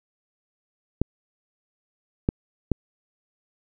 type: clicks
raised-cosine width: 3 ms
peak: -7 dBFS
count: 3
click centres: 1.016 / 2.289 / 2.717 s
effects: none